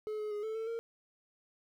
triangle tone with pitch steps, 428.5 / 424.8 / 416.1 / 439.2 / 446.4 / 460.3 Hz, A4 / G#4 / G#4 / A4 / A4 / A#4, -46 / +39 / +3 / -3 / +25 / -22 cents, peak -33 dBFS, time 0.07-0.79 s, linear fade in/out 0 ms, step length 120 ms, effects 11-bit

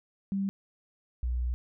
sine tone pair in turn, 196 / 61.06 Hz, G3 / B1, 0 / -19 cents, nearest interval octave + minor sixth, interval 2019 cents, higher first, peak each -27 dBFS, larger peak neither, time 0.32-0.49 / 1.23-1.54 s, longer second, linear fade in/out 0 ms, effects none

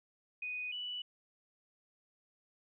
sine tone pair in turn, 2487 / 2961 Hz, D#7 / F#7, -1 / +1 cents, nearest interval minor third, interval 302 cents, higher second, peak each -37 / -38 dBFS, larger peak first, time 0.42-0.72 / 0.72-1.02 s, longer neither, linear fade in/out 5 ms, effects none

